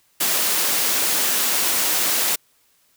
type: high-pass noise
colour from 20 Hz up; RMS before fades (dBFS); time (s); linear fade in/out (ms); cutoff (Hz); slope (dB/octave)
white; -20; 0.2-2.36; 10; 210; 12
effects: white hiss -61 dBFS RMS until 2.96 s